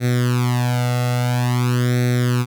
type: tone with flanger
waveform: sawtooth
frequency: 123.2 Hz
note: B2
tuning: 4 cents flat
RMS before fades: -18 dBFS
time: 0-2.46 s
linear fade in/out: 50 ms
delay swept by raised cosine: 0.5 to 1.5 ms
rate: 0.49 Hz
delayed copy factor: +0.9
effects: none